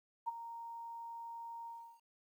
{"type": "tone with ADSR envelope", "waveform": "sine", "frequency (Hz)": 928, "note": "A#5", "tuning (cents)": -8, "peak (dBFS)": -32, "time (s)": [0.26, 2.01], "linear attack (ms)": 23, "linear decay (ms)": 21, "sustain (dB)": -12, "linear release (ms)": 340, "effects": ["12-bit"]}